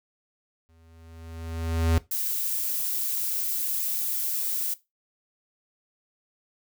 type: tone with exponential growth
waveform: square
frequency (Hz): 82.1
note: E2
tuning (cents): -6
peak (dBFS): -19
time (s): 0.69-1.98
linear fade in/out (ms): 0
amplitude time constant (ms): 280
type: noise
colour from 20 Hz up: violet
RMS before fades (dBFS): -28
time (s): 2.11-4.74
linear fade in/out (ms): 5
effects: noise-tail reverb RT60 0.2 s tail -17 dB re dry